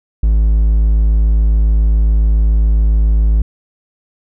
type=tone; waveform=triangle; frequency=53.6 Hz; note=A1; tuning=45 cents flat; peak=-6 dBFS; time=0.23-3.42 s; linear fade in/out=5 ms; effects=none